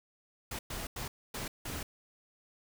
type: noise bursts at uneven times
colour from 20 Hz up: pink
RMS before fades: -39 dBFS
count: 5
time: 0.51-0.59 / 0.7-0.87 / 0.96-1.08 / 1.34-1.48 / 1.65-1.83 s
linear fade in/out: 5 ms
effects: none